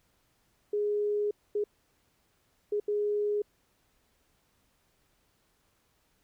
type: tone bursts at uneven times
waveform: sine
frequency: 415.1 Hz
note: G#4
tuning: 1 cent flat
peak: -26 dBFS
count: 4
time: 0.73-1.31 / 1.55-1.64 / 2.72-2.8 / 2.88-3.42 s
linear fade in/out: 5 ms
effects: pink hiss -71 dBFS RMS until 6.23 s